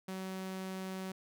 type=tone; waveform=sawtooth; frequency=188.7 Hz; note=F#3; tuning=34 cents sharp; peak=-35 dBFS; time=0.08-1.12 s; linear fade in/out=5 ms; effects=none